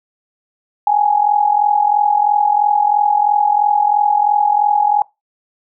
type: tone with amplitude modulation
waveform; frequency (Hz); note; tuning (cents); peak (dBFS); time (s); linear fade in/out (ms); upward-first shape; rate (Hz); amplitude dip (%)
sine; 830.6; G#5; 0; -7; 0.87-5.02; 2; sine; 43; 75
effects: noise-tail reverb RT60 0.2 s tail -21 dB re dry